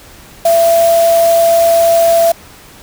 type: tone in noise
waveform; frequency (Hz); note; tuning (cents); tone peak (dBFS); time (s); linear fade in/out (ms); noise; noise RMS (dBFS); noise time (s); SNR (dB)
sine; 671; E5; +31; -6; 0.45-2.32; 5; white; -22; 0.45-2.32; +13
effects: pink hiss -38 dBFS RMS until 2.82 s